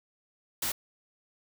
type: noise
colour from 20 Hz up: white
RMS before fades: -31 dBFS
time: 0.62-0.72 s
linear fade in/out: 5 ms
effects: none